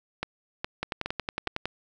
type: two click trains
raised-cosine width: 0.3 ms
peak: -13 / -13 dBFS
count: 4 / 10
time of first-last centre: 0.23-1.475 / 0.83-1.656 s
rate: 2.41 / 10.9 Hz
effects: none